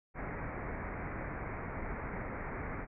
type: low-pass noise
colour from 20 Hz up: pink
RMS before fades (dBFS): -40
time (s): 0.14-2.87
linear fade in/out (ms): 50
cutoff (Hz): 2300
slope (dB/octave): 96
effects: none